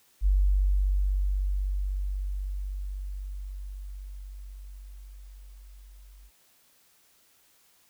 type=tone with level ramp; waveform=sine; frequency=48.1 Hz; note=G1; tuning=32 cents flat; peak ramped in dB=-18 to -48 dBFS; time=0.21-6.31 s; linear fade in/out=50 ms; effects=white hiss -63 dBFS RMS until 7.89 s